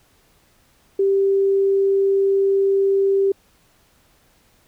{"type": "tone", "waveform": "sine", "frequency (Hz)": 392, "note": "G4", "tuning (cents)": 0, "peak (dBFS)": -14, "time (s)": [0.99, 3.32], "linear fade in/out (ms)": 5, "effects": ["pink hiss -58 dBFS RMS until 4.67 s"]}